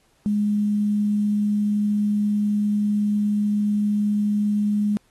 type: tone with quantisation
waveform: sine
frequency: 207.7 Hz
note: G#3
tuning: in tune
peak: -18 dBFS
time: 0.26-4.97 s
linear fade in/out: 0 ms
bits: 8
effects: pink hiss -63 dBFS RMS until 5.1 s + AAC 32 kbps